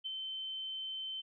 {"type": "tone with ADSR envelope", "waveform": "sine", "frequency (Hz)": 3084, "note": "G7", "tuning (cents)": -29, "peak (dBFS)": -35, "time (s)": [0.04, 1.22], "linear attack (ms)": 22, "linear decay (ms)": 18, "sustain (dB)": -3, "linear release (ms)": 22, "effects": []}